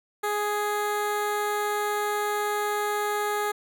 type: tone with notch filter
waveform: 15% pulse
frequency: 416.1 Hz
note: G#4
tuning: 3 cents sharp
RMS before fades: -27 dBFS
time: 0.23-3.52 s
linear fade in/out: 10 ms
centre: 5000 Hz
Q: 1.5
effects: none